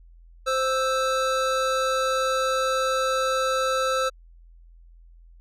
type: tone pair together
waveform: square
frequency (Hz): 523.3 / 1318.6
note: C5 / E6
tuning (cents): 0 / 0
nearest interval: octave + major third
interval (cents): 1600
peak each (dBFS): -25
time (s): 0.46-4.1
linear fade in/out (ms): 20
effects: added 42 Hz sine -47 dBFS peak until 5.4 s + low-pass 8000 Hz 12 dB/octave